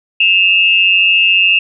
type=tone pair together; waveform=sine; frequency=2608 / 2794 Hz; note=E7 / F7; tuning=-19 / 0 cents; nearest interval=minor second; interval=119 cents; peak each=-10 dBFS; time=0.2-1.59 s; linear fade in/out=5 ms; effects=none